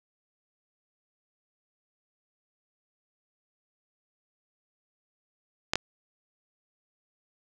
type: clicks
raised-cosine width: 0.2 ms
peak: -7 dBFS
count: 2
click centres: 5.735 / 5.756 s
effects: none